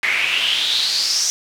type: noise with band-pass filter sweep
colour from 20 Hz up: pink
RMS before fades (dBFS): -19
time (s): 0.03-1.3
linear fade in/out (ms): 0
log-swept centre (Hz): 2100 to 6000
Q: 6.5
effects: none